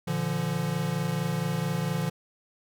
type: chord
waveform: square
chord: Bb major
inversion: none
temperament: equal with one note detuned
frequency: 116.54 / 146.83 / 171.22 Hz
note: Bb2 / D3 / F3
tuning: 0 / 0 / -34 cents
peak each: -36 / -31 / -30 dBFS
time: 0.07-2.1 s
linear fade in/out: 10 ms
effects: none